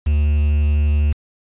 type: tone with quantisation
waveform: triangle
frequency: 74 Hz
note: D2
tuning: 14 cents sharp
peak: -11 dBFS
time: 0.06-1.13 s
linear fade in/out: 10 ms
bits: 6
effects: resampled to 8000 Hz